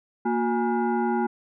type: tone with frequency modulation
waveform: sine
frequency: 233.3 Hz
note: A#3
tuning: 2 cents sharp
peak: -21 dBFS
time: 0.25-1.27 s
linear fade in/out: 10 ms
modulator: 596 Hz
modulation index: 1.3
effects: none